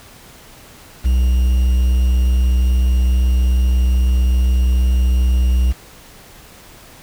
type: tone with quantisation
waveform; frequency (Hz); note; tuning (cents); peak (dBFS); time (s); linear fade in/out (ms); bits
triangle; 62.4; B1; +19; -9; 1.04-5.73; 20; 6
effects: pink hiss -42 dBFS RMS until 7.02 s